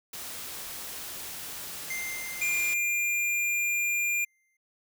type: noise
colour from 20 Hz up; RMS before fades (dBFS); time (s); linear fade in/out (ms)
white; -39; 0.13-2.74; 5
type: tone with exponential decay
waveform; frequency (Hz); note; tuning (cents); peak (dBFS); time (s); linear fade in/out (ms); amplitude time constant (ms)
square; 2093; C7; 0; -32; 1.9-4.57; 5; 580
type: tone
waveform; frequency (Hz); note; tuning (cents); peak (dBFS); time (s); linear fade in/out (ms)
square; 2400; D7; +37; -26; 2.41-4.25; 10
effects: none